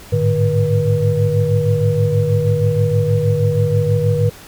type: tone cluster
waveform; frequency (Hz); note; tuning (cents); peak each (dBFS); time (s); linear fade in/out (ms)
sine; 103.3 / 109.6 / 150.4 / 482.3; G#2 / A2 / D3 / B4; -9 / -6 / +42 / -41; -18; 0.12-4.3; 10
effects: pink hiss -39 dBFS RMS until 4.47 s